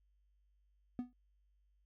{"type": "tone with exponential decay", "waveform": "triangle", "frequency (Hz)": 247, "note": "B3", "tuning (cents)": 0, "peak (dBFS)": -31, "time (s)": [0.99, 1.13], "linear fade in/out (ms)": 0, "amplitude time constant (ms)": 30, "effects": ["added 50 Hz sine -70 dBFS peak until 1.85 s"]}